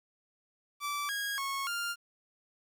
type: tone with pitch steps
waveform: sawtooth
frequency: 1161 / 1641 / 1097 / 1399 Hz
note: D6 / G#6 / C#6 / F6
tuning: -20 / -21 / -18 / +3 cents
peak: -29 dBFS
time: 0.8-1.96 s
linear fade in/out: 50 ms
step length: 290 ms
effects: 11-bit